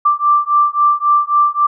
sine beating tone pair, 1174.7 / 1178.4 Hz, D6 / D6, 0 / +6 cents, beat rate 3.7 Hz, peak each -13 dBFS, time 0.05-1.67 s, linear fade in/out 10 ms, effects none

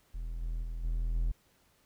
triangle tone with level steps, 41.2 Hz, E1, in tune, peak -33 / -30 / -33 / -27 / -25 dBFS, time 0.14-1.32 s, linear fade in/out 10 ms, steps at 0.41 / 0.62 / 0.83 / 1.14 s, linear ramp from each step 20 ms, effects pink hiss -68 dBFS RMS until 1.85 s

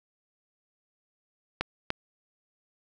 clicks, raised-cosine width 0.3 ms, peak -11 dBFS, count 2, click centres 1.61 / 1.904 s, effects none

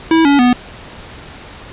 square tone with pitch steps, 325.4 / 283.3 / 246.6 Hz, E4 / C#4 / B3, -22 / +38 / -2 cents, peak -8 dBFS, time 0.11-0.53 s, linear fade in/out 2 ms, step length 140 ms, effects pink hiss -34 dBFS RMS until 1.72 s + resampled to 8000 Hz

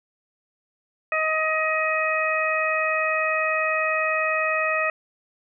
harmonic tone, 630 Hz, D#5, 21 cents sharp, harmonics 1 / 2 / 3 / 4, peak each -26 / -26 / -26 / -26 dBFS, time 1.12-4.9 s, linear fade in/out 2 ms, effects none

